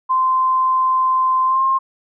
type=tone with pitch glide; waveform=sine; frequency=1038 to 1064.1 Hz; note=C6 to C6; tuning=-14 to +29 cents; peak=-13 dBFS; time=0.09-1.79 s; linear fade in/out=20 ms; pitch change=+43 cents; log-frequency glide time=1.45-1.63 s; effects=none

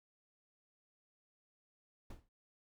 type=noise with exponential decay; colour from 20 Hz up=brown; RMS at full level=-43 dBFS; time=2.1-2.29 s; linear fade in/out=5 ms; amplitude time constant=40 ms; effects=none

